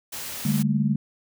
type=noise; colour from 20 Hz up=white; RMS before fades=-34 dBFS; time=0.12-0.63 s; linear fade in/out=10 ms
type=chord; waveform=sine; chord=D suspended fourth; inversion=none; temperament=equal with one note detuned; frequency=146.83 / 200.6 / 220 Hz; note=D3 / G3 / A3; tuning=0 / +40 / 0 cents; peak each=-24 dBFS; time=0.45-0.96 s; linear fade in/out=5 ms
effects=none